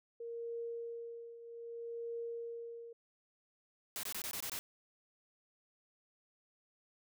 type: tone with tremolo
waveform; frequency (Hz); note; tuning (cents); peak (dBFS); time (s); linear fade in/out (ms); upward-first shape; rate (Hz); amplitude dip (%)
sine; 466.2; A#4; 0; -38; 0.2-2.93; 5; triangle; 0.63; 75
type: noise bursts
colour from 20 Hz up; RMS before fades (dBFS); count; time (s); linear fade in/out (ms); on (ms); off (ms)
white; -41; 7; 3.96-4.59; 0; 72; 21
effects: none